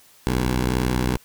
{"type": "beating tone pair", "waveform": "10% pulse", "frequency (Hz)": [62.2, 72.2], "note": ["B1", "D2"], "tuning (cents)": [13, -29], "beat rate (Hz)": 10, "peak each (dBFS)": [-12, -21], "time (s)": [0.27, 1.17], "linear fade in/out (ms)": 0, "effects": ["white hiss -53 dBFS RMS until 1.24 s"]}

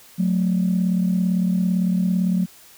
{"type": "tone pair together", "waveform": "sine", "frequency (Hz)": [182.21, 220], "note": ["F#3", "A3"], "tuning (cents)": [-26, 0], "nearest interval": "minor third", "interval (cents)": 326, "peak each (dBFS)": [-17, -23], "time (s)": [0.18, 2.46], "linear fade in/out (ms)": 20, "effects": ["tanh soft clip ceiling -11 dBFS", "white hiss -48 dBFS RMS until 2.77 s"]}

